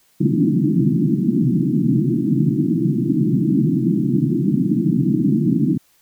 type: band-pass noise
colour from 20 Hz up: pink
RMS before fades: -17 dBFS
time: 0.2-5.78 s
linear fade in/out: 10 ms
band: 130 to 340 Hz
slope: 96 dB/octave
effects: white hiss -58 dBFS RMS until 6.01 s